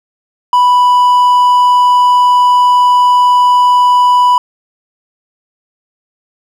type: tone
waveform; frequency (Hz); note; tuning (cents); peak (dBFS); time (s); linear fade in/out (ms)
triangle; 987.8; B5; 0; -3; 0.53-4.38; 2
effects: none